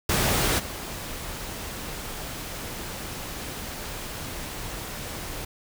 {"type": "noise with level steps", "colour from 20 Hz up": "pink", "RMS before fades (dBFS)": [-23, -35], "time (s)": [0.09, 5.45], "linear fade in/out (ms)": 5, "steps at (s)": 0.58, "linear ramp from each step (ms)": 20, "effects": []}